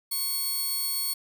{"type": "tone pair together", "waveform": "5% pulse", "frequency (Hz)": [1100, 4408], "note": ["C#6", "C#8"], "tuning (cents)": [-14, -11], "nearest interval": "2 octaves", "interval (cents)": 2403, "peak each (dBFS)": [-29, -20], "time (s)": [0.11, 1.14], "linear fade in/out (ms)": 10, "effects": []}